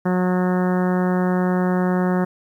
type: harmonic tone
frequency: 182 Hz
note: F#3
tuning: 28 cents flat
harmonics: 1 / 2 / 3 / 4 / 5 / 6 / 7 / 8 / 9 / 10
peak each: -18 / -24 / -28 / -30 / -32 / -34 / -35 / -36 / -37 / -38 dBFS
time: 0.05-2.25 s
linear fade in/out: 10 ms
effects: 9-bit